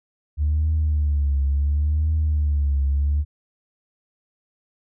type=tone with vibrato; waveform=sine; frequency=73.5 Hz; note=D2; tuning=2 cents sharp; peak=-16 dBFS; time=0.37-3.25 s; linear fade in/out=50 ms; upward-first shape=triangle; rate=0.71 Hz; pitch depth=120 cents each way; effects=tanh soft clip ceiling -14 dBFS